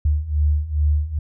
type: beating tone pair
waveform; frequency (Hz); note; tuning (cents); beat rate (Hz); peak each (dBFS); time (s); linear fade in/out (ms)
sine; 73.42 / 75.82; D2 / D#2; 0 / -44; 2.4; -21 / -18; 0.05-1.19; 5
effects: none